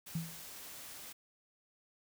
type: noise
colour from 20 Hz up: white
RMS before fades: -49 dBFS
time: 0.06-1.13 s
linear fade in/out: 10 ms
type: tone with exponential decay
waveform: sine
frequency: 164.81 Hz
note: E3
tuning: in tune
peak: -31 dBFS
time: 0.15-0.44 s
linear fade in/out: 5 ms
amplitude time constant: 63 ms
effects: none